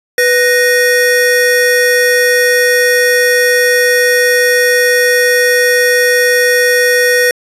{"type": "tone pair together", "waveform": "square", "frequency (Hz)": [493.9, 1864.7], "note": ["B4", "A#6"], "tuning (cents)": [0, 0], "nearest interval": "octave + major seventh", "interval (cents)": 2300, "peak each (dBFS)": -11, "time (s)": [0.18, 7.31], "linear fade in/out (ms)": 2, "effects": ["resampled to 32000 Hz"]}